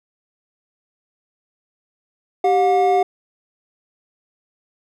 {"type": "tone pair together", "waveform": "triangle", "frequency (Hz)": [389, 720], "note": ["G4", "F#5"], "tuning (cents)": [-13, -47], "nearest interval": "major seventh", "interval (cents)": 1066, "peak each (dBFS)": [-15, -13], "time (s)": [2.44, 3.03], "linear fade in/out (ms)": 5, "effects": []}